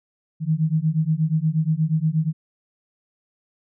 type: beating tone pair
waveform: sine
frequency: 153.8 / 162.2 Hz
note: D#3 / E3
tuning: -20 / -28 cents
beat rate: 8.4 Hz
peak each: -21 dBFS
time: 0.4-2.33 s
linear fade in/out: 50 ms
effects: none